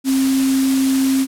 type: tone in noise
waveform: sine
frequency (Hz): 266.7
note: C4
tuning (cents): +33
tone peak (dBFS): -13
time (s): 0.04-1.27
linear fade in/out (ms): 50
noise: white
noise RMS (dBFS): -26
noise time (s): 0.04-1.27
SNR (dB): +10
effects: low-pass 12000 Hz 12 dB/octave